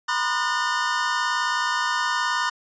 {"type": "tone cluster", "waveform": "square", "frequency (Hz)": [963, 1022, 1217, 1463, 1808], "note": ["B5", "C6", "D#6", "F#6", "A6"], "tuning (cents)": [-44, -41, -39, -20, 47], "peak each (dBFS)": -29, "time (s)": [0.08, 2.5], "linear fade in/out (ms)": 10, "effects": ["resampled to 16000 Hz"]}